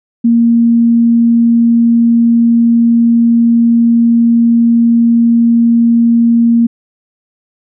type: tone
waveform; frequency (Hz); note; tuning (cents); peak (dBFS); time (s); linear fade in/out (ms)
sine; 233.1; A#3; 0; -5; 0.24-6.67; 10
effects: none